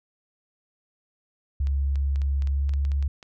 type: tone with pitch glide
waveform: sine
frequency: 69.3 to 70.06 Hz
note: C#2 to C#2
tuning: 0 to +19 cents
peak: -21 dBFS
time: 1.6-3.08 s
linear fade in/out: 5 ms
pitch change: +19 cents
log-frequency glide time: 2.53-2.64 s
type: clicks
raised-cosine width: 0.2 ms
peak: -27 dBFS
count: 12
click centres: 1.671 / 1.957 / 2.159 / 2.218 / 2.422 / 2.473 / 2.693 / 2.737 / 2.851 / 2.918 / 3.026 / 3.228 s
effects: none